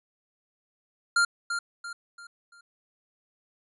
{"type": "tone with echo", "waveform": "square", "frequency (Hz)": 1396.9, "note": "F6", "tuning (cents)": 0, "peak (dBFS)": -20, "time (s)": [1.16, 1.25], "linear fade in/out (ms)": 5, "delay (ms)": 340, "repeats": 4, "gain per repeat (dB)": -8, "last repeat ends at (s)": 2.61, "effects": ["resampled to 24000 Hz"]}